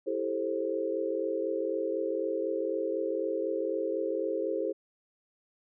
sine chord, A minor seventh, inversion second, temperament just, 330 / 396 / 440 / 528 Hz, E4 / G4 / A4 / C5, +2 / +18 / 0 / +16 cents, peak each -35 / -34 / -34 / -33 dBFS, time 0.06-4.73 s, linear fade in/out 20 ms, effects none

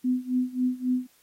sine tone with tremolo, 252.3 Hz, B3, 37 cents sharp, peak -20 dBFS, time 0.04-1.07 s, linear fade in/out 10 ms, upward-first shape sine, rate 3.7 Hz, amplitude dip 90%, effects white hiss -62 dBFS RMS until 1.22 s + AAC 48 kbps

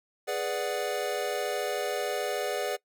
square chord, G# half-diminished seventh, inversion none, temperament equal, 415.3 / 493.9 / 587.3 / 740 Hz, G#4 / B4 / D5 / F#5, 0 / 0 / 0 / 0 cents, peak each -35 / -35 / -34 / -36 dBFS, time 0.27-2.77 s, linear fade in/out 20 ms, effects noise-tail reverb RT60 0.1 s tail -21 dB re dry

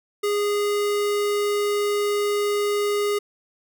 square tone, 411.5 Hz, G#4, 16 cents flat, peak -21 dBFS, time 0.23-3.19 s, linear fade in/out 10 ms, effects none

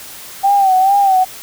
sine tone with vibrato, 775 Hz, G5, 20 cents flat, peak -8 dBFS, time 0.43-1.25 s, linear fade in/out 20 ms, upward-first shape sine, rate 2.3 Hz, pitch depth 72 cents each way, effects white hiss -33 dBFS RMS until 1.42 s

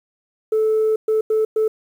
sine tone bursts at uneven times, 436.4 Hz, A4, 14 cents flat, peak -13 dBFS, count 4, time 0.52-0.96 / 1.08-1.21 / 1.3-1.45 / 1.56-1.68 s, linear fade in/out 5 ms, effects tanh soft clip ceiling -12 dBFS + 8-bit

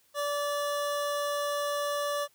25% pulse tone, 579 Hz, D5, 25 cents flat, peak -25 dBFS, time 0.14-2.28 s, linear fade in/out 50 ms, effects white hiss -66 dBFS RMS until 2.34 s

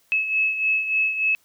sine beating tone pair, 2589 / 2592.4 Hz, E7 / E7, -32 / -30 cents, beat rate 3.4 Hz, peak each -20 / -27 dBFS, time 0.12-1.35 s, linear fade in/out 0 ms, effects white hiss -62 dBFS RMS until 1.44 s

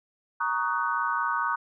sine chord, D# minor seventh, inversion second, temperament just, 933.4 / 1120.1 / 1244.5 / 1493.4 Hz, A#5 / C#6 / D#6 / F#6, +2 / +18 / 0 / +16 cents, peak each -30 dBFS, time 0.4-1.56 s, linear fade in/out 10 ms, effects none

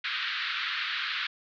pink band-pass noise, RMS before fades -32 dBFS, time 0.04-1.27 s, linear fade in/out 5 ms, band 1300 to 4200 Hz, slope 48 dB/octave, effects none

